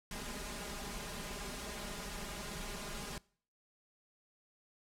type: noise with comb filter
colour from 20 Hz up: pink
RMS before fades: -43 dBFS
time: 0.11-3.18 s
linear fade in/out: 2 ms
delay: 4.9 ms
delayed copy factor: +0.85
effects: noise-tail reverb RT60 0.5 s tail -23 dB re dry + low-pass 11000 Hz 12 dB/octave